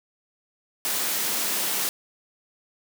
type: high-pass noise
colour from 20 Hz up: white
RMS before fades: -26 dBFS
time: 0.85-1.89 s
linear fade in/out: 0 ms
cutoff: 160 Hz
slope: 48 dB/octave
effects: none